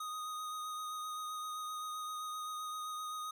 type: tone with vibrato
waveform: square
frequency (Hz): 1244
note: D#6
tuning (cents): -1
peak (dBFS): -40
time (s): 0-3.31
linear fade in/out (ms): 5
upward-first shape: sine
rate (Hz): 7.7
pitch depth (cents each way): 15
effects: none